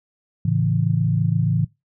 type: chord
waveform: sine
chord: A major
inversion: none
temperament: equal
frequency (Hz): 110 / 138.59 / 164.81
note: A2 / C#3 / E3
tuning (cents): 0 / 0 / 0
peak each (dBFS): -21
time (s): 0.45-1.65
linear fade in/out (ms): 5
effects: noise-tail reverb RT60 0.2 s tail -20 dB re dry